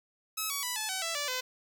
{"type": "tone with pitch steps", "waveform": "5% pulse", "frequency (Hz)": [1289, 1128.6, 988.2, 865.3, 757.6, 663.4, 580.9, 508.6], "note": ["E6", "C#6", "B5", "A5", "F#5", "E5", "D5", "C5"], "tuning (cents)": [-39, 31, 1, -29, 41, 11, -19, -49], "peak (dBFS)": -20, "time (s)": [0.37, 1.41], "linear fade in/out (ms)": 10, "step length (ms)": 130, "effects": []}